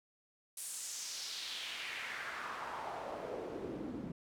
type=noise with band-pass filter sweep; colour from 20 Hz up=pink; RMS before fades=-43 dBFS; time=0.57-4.12 s; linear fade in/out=5 ms; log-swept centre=10000 to 220 Hz; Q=2.3; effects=none